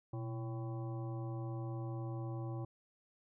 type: harmonic tone with a mistuned harmonic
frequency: 111.8 Hz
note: A2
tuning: 28 cents sharp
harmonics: 1 / 3 / 5 / 7 / 9 / 10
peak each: -39 / -46 / -52 / -53 / -57 / -60 dBFS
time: 0.13-2.65 s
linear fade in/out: 5 ms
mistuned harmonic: 1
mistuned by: +150 cents
effects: none